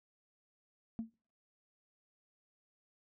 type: tone with exponential decay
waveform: sine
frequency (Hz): 226.5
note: A#3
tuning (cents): -50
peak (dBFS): -31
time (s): 0.99-1.14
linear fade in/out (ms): 0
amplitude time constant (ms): 32
effects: noise-tail reverb RT60 0.4 s tail -25 dB re dry + tanh soft clip ceiling -32 dBFS